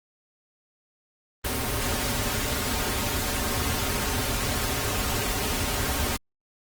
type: noise with comb filter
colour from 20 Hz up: pink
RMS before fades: -27 dBFS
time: 1.44-6.17 s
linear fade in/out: 10 ms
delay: 6 ms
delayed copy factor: -0.8
effects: Opus 24 kbps